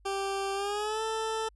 20% pulse tone with pitch glide, 392 to 442.6 Hz, G4 to A4, 0 to +10 cents, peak -25 dBFS, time 0.05-1.49 s, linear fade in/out 10 ms, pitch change +210 cents, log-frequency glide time 0.54-1.02 s, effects added 50 Hz sine -57 dBFS peak until 1.55 s + resampled to 24000 Hz

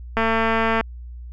click train, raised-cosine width 0.5 ms, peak -6 dBFS, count 145, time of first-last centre 0.17-0.81 s, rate 225 Hz, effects added 60 Hz sine -33 dBFS peak until 1.32 s

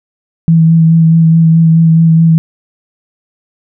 sine tone with vibrato, 163.3 Hz, E3, 16 cents flat, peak -3 dBFS, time 0.48-2.38 s, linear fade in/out 0 ms, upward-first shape sine, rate 4.7 Hz, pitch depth 18 cents each way, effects none

